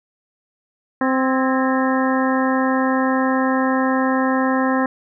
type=harmonic tone with a mistuned harmonic; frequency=261.6 Hz; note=C4; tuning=in tune; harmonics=1 / 2 / 3 / 4 / 5 / 6 / 7; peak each=-18 / -23 / -25 / -24 / -29 / -29 / -28 dBFS; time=1.01-4.86 s; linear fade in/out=2 ms; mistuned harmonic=6; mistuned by=+72 cents; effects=none